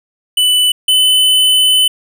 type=tone pair in turn; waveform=square; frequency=2986 / 3019 Hz; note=F#7 / F#7; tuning=+15 / +34 cents; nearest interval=unison; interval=19 cents; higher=second; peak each=-9 / -8 dBFS; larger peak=second; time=0.37-0.72 / 0.88-1.88 s; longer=second; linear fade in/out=5 ms; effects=none